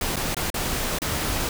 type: noise with dropouts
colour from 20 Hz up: pink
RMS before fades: -26 dBFS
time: 0.01-1.49 s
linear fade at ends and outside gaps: 2 ms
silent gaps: 0.159-0.166 / 0.346-0.367 / 0.502-0.542 / 0.987-1.018 s
effects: none